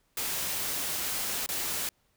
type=noise with dropouts; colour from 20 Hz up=white; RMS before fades=-32 dBFS; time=0.17-1.89 s; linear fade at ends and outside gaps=2 ms; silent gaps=1.462-1.489 s; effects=pink hiss -71 dBFS RMS until 2.16 s